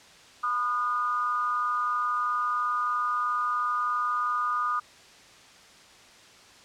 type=tone with amplitude modulation; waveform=sine; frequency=1222 Hz; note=D#6; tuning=32 cents flat; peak=-21 dBFS; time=0.43-4.8 s; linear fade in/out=10 ms; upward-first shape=sine; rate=223 Hz; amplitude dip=75%; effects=white hiss -52 dBFS RMS until 6.64 s + low-pass 6000 Hz 12 dB/octave